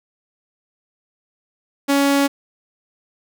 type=tone; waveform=sawtooth; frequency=279.9 Hz; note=C#4; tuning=17 cents sharp; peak=-10 dBFS; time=1.88-2.28 s; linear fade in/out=20 ms; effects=none